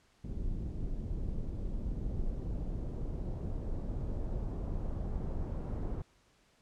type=noise with low-pass filter sweep; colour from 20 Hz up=brown; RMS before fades=-36 dBFS; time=0.24-6.02 s; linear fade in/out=5 ms; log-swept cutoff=330 to 890 Hz; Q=0.79; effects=pink hiss -68 dBFS RMS until 6.61 s + low-pass 8000 Hz 12 dB/octave